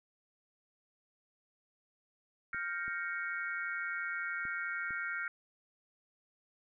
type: chord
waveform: sine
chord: G half-diminished seventh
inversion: third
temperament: equal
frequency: 1396.9 / 1568 / 1864.7 / 2217 Hz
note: F6 / G6 / Bb6 / Db7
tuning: 0 / 0 / 0 / 0 cents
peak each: -38 / -41 / -42 / -43 dBFS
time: 2.53-5.28 s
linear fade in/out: 2 ms
type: clicks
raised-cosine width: 3 ms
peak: -39 dBFS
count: 4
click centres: 2.546 / 2.88 / 4.453 / 4.907 s
effects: none